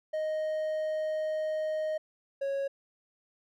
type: tone pair in turn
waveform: triangle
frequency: 622.3 / 551.4 Hz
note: D#5 / C#5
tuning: 0 / -9 cents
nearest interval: major second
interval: 209 cents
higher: first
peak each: -27 dBFS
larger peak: neither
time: 0.13-1.98 / 2.41-2.68 s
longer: first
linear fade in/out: 10 ms
effects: none